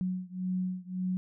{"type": "beating tone pair", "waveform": "sine", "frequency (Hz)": [183.2, 185], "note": ["F#3", "F#3"], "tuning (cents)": [-17, 0], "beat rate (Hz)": 1.8, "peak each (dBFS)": [-33, -34], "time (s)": [0.01, 1.17], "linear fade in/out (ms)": 0, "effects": []}